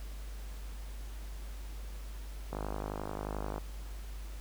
click train, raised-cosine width 1 ms, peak -23 dBFS, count 55, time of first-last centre 2.53-3.581 s, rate 51.4 Hz, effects added 50 Hz sine -40 dBFS peak until 4.4 s + pink hiss -54 dBFS RMS until 4.4 s

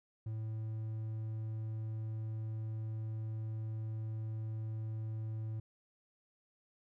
triangle tone, 110 Hz, A2, in tune, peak -35 dBFS, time 0.26-5.6 s, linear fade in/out 5 ms, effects none

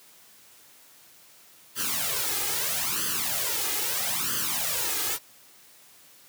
white noise with flanger, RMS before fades -28 dBFS, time 1.75-5.19 s, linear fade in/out 50 ms, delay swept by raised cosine 0.64 to 2.44 ms, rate 0.77 Hz, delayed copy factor +0.8, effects white hiss -54 dBFS RMS until 6.28 s + high-pass 100 Hz 12 dB/octave

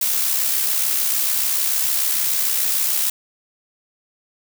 blue noise with amplitude modulation, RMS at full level -18 dBFS, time 0.01-3.1 s, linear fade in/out 5 ms, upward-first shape sine, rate 66.8 Hz, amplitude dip 40%, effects none

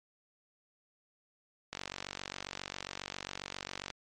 click train, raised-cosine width 0.2 ms, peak -20 dBFS, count 104, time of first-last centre 1.73-3.903 s, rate 47.4 Hz, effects MP3 48 kbps

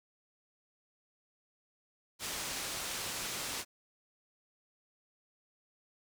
white low-pass noise, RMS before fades -39 dBFS, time 2.19-3.65 s, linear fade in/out 50 ms, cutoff 8100 Hz, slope 12 dB/octave, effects none

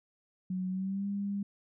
sine tone with pitch glide, 185 to 200.6 Hz, F#3 to G3, 0 to +40 cents, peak -31 dBFS, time 0.5-1.43 s, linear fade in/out 5 ms, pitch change +140 cents, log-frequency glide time 0.69-1.07 s, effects none

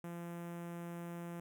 sawtooth tone with notch filter, 171.5 Hz, F3, 31 cents flat, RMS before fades -45 dBFS, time 0.04-1.4 s, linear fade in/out 2 ms, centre 4400 Hz, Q 0.59, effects none

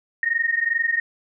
sine tone pair together, 1842.2 / 1864.7 Hz, A#6 / A#6, -21 / 0 cents, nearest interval unison, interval 21 cents, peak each -22 dBFS, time 0.23-1 s, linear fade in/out 2 ms, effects none

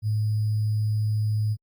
sine tone with sample-and-hold, 107 Hz, A2, 48 cents flat, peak -21 dBFS, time 0.02-1.57 s, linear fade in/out 50 ms, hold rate 4900 Hz, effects Opus 48 kbps

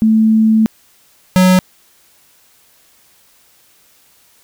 sine / square tone pair in turn, 220 / 184.51 Hz, A3 / F#3, 0 / -5 cents, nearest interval minor third, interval 305 cents, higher first, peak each -7 dBFS, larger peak neither, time 0.02-0.66 / 1.36-1.59 s, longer first, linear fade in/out 0 ms, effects white hiss -51 dBFS RMS until 4.43 s

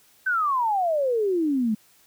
sine exponential sweep, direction down, 1559 to 207.7 Hz, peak -20 dBFS, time 0.26-1.75 s, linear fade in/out 10 ms, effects white hiss -58 dBFS RMS until 2.06 s

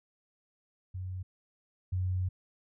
sine tone pair in turn, 92.5 / 92.01 Hz, F#2 / F#2, 0 / -9 cents, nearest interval unison, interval 9 cents, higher first, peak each -35 / -28 dBFS, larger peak second, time 0.94-1.23 / 1.92-2.29 s, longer second, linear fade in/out 10 ms, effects none

